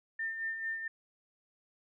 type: tone with tremolo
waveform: sine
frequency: 1803 Hz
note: A6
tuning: 42 cents sharp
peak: -32 dBFS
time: 0.19-0.88 s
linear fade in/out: 5 ms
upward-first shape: sine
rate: 4.5 Hz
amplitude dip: 50%
effects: none